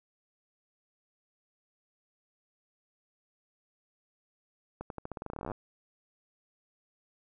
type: accelerating click train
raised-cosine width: 1 ms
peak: -24 dBFS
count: 21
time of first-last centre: 4.81-5.517 s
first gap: 92 ms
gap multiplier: 0.88
effects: none